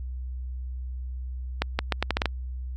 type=accelerating click train; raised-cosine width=0.3 ms; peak=-7 dBFS; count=8; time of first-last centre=1.62-2.257 s; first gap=170 ms; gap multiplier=0.78; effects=added 63 Hz sine -31 dBFS peak until 2.76 s + AAC 64 kbps